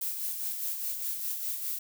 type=noise with tremolo; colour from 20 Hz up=violet; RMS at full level=-32 dBFS; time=0.01-1.79 s; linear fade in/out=5 ms; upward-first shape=sine; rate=4.9 Hz; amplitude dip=45%; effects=none